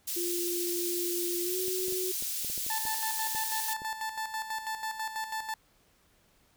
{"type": "high-pass noise", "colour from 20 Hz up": "white", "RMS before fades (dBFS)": -34, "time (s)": [0.07, 3.74], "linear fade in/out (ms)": 10, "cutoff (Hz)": 4000, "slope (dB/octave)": 12}
{"type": "tone with pitch glide", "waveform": "sine", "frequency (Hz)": [349.2, 370], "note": ["F4", "F#4"], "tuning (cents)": [0, 0], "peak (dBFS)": -32, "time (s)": [0.16, 2.12], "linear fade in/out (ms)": 10, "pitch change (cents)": 100, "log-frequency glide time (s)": [1.44, 1.57]}
{"type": "clicks", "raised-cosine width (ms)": 2, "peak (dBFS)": -33, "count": 11, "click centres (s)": [1.682, 1.883, 1.925, 2.224, 2.447, 2.499, 2.578, 2.665, 2.853, 3.349, 3.819]}
{"type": "tone with tremolo", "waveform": "30% pulse", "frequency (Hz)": 880, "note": "A5", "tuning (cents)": 0, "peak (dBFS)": -29, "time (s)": [2.7, 5.54], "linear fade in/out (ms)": 2, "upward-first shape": "square", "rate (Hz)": 6.1, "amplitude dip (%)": 60}
{"effects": ["pink hiss -66 dBFS RMS until 6.56 s"]}